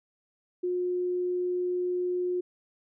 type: tone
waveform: sine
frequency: 359.3 Hz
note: F4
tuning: 49 cents sharp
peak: -26 dBFS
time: 0.63-2.41 s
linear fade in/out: 10 ms
effects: none